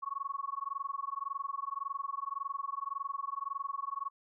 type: tone with amplitude modulation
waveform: sine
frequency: 1108.7 Hz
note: C#6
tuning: in tune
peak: -31 dBFS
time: 0.02-4.1 s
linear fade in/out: 20 ms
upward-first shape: sine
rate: 21.8 Hz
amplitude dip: 100%
effects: none